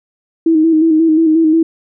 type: tone with vibrato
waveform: sine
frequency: 320 Hz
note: D#4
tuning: 49 cents sharp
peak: -7 dBFS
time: 0.46-1.63 s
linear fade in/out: 5 ms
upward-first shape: square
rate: 5.6 Hz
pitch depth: 40 cents each way
effects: none